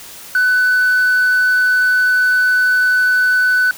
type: tone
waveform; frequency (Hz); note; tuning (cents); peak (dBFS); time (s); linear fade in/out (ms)
sine; 1498; F#6; +21; -8; 0.35-3.71; 2
effects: tanh soft clip ceiling -9 dBFS + white hiss -35 dBFS RMS until 3.77 s